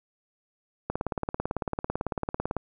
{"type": "click train", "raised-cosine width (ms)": 1, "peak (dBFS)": -14, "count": 31, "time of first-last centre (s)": [0.9, 2.567], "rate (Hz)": 18, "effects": []}